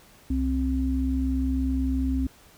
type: tone pair together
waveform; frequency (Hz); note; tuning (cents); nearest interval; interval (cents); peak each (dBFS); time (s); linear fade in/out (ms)
sine; 65.41 / 263.3; C2 / C4; 0 / +11; 2 octaves; 2411; -25 / -25; 0.3-2.27; 5
effects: pink hiss -54 dBFS RMS until 2.57 s